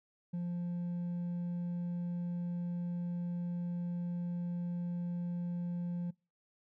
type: tone with hard clipping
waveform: sine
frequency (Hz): 174.61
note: F3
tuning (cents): 0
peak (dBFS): -35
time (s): 0.33-6.11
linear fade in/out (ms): 10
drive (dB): 2
effects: noise-tail reverb RT60 0.3 s tail -26 dB re dry